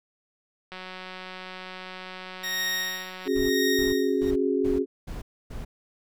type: click train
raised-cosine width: 0.3 ms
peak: -23 dBFS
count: 474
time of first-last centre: 0.72-3.277 s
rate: 185 Hz
type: tone with tremolo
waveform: 20% pulse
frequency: 1864.7 Hz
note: A#6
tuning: in tune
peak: -20 dBFS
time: 2.43-4.31 s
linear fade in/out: 10 ms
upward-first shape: sine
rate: 1 Hz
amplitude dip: 95%
type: chord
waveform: sine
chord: C# suspended fourth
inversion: none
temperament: equal with one note detuned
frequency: 273.1 / 370 / 415.3 Hz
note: C#4 / F#4 / G#4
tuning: -26 / 0 / 0 cents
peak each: -26 dBFS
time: 3.25-4.86 s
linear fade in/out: 50 ms
type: noise bursts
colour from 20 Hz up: brown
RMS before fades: -35 dBFS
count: 6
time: 3.35-5.65 s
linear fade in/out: 10 ms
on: 150 ms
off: 280 ms
effects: none